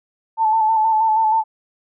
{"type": "tone with vibrato", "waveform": "sine", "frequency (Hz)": 880, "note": "A5", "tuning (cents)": 0, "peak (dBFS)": -13, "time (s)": [0.37, 1.44], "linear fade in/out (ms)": 50, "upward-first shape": "square", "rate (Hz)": 6.3, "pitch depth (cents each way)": 29, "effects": []}